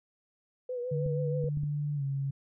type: tone with vibrato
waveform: sine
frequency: 493.9 Hz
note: B4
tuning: in tune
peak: -32 dBFS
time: 0.69-1.49 s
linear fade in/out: 5 ms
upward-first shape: triangle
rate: 6.3 Hz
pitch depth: 58 cents each way
type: tone with pitch glide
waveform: sine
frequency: 146.83 to 137.79 Hz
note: D3 to C#3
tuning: 0 to -10 cents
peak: -29 dBFS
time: 0.91-2.31 s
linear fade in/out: 10 ms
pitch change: -110 cents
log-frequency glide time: 1.95-2.03 s
type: clicks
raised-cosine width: 5 ms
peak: -28 dBFS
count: 4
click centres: 1.063 / 1.441 / 1.573 / 1.635 s
effects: none